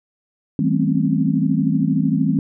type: tone cluster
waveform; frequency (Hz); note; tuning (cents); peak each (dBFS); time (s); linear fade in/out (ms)
sine; 160.9 / 194.2 / 218.2 / 257 / 269.9; E3 / G3 / A3 / C4 / C#4; -42 / -16 / -14 / -31 / -46; -20 / -22 / -22 / -22 / -22; 0.59-2.39; 2
effects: none